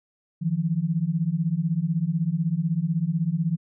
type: beating tone pair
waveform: sine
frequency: 156.1 / 172.1 Hz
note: D#3 / F3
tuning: +6 / -25 cents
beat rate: 16 Hz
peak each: -25 / -24 dBFS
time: 0.41-3.57 s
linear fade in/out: 20 ms
effects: none